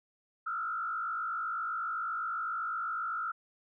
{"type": "tone with frequency modulation", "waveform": "sine", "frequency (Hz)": 1348, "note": "E6", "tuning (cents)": 38, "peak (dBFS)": -32, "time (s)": [0.46, 3.32], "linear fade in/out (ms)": 10, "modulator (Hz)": 53.9, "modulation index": 1.3, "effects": []}